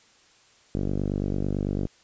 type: tone with low-pass filter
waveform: 5% pulse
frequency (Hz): 49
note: G1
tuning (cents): 0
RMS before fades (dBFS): -27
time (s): 0.75-1.87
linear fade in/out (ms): 0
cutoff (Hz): 300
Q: 0.69
effects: white hiss -58 dBFS RMS until 2.03 s + resampled to 16000 Hz